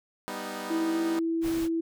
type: chord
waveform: 10% pulse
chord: G augmented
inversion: none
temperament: equal with one note detuned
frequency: 197.13 / 246.9 / 311.1 Hz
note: G3 / B3 / D#4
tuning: +10 / 0 / 0 cents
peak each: -30 dBFS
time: 0.28-1.19 s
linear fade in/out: 0 ms
type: tone with pitch glide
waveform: sine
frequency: 325.9 to 329.5 Hz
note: E4 to E4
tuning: -20 to -1 cents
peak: -25 dBFS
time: 0.7-1.81 s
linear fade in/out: 10 ms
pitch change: +19 cents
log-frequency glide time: 0.91-0.98 s
type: noise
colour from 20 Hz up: pink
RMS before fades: -39 dBFS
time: 1.41-1.69 s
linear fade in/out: 50 ms
effects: none